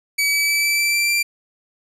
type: tone with pitch steps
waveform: sawtooth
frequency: 2281 / 2294 / 2308 / 2321 / 2334 / 2348 / 2361 Hz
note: C#7 / D7 / D7 / D7 / D7 / D7 / D7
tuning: +49 / -41 / -31 / -21 / -11 / -1 / +9 cents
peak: -13 dBFS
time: 0.18-1.23 s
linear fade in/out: 10 ms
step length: 150 ms
effects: resampled to 32000 Hz